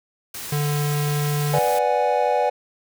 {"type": "noise", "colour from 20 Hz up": "white", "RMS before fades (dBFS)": -33, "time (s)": [0.34, 1.79], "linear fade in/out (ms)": 5}
{"type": "tone", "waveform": "square", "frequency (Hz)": 146.83, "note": "D3", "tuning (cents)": 0, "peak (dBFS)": -21, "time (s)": [0.52, 1.59], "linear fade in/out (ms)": 5}
{"type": "chord", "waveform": "triangle", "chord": "G# half-diminished seventh", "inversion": "first", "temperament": "equal", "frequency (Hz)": [493.9, 587.3, 740, 830.6], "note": ["B4", "D5", "F#5", "G#5"], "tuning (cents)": [0, 0, 0, 0], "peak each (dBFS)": -21, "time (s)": [1.53, 2.5], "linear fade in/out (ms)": 10}
{"effects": []}